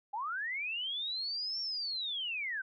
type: linear two-way sweep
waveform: sine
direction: up then down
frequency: 784 to 5510 to 1494 Hz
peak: -34 dBFS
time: 0.13-2.62 s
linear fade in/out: 10 ms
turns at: 1.61 s
effects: none